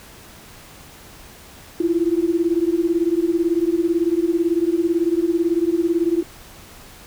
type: beating tone pair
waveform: sine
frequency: 329.6 / 347.6 Hz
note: E4 / F4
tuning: 0 / -8 cents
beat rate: 18 Hz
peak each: -19 dBFS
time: 1.8-6.23 s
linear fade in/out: 5 ms
effects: pink hiss -43 dBFS RMS until 7.06 s